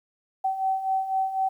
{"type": "beating tone pair", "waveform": "sine", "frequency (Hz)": [763, 767], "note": ["G5", "G5"], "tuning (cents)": [-47, -38], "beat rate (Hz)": 4, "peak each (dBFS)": [-30, -24], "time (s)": [0.44, 1.49], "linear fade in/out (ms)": 10, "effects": ["10-bit"]}